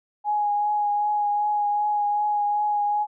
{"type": "tone with vibrato", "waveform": "sine", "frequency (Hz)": 830.6, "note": "G#5", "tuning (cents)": 0, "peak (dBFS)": -20, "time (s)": [0.24, 3.07], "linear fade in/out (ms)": 50, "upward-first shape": "triangle", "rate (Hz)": 2.6, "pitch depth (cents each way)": 19, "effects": []}